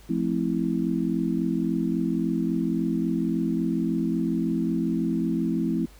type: chord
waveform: sine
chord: F major seventh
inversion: none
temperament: just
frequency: 174.61 / 218.3 / 261.9 / 327.4 Hz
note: F3 / A3 / C4 / E4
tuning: 0 / -13 / +2 / -12 cents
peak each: -28 dBFS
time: 0.09-5.86 s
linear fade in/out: 10 ms
effects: added 50 Hz sine -49 dBFS peak until 5.99 s + pink hiss -54 dBFS RMS until 5.99 s